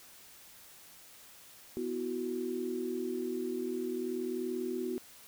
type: chord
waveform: sine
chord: B suspended fourth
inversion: none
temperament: equal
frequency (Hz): 246.9 / 329.6 / 370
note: B3 / E4 / F#4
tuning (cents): 0 / 0 / 0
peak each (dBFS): -38 / -40 / -35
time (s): 1.77-4.98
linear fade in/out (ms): 0
effects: white hiss -55 dBFS RMS until 5.27 s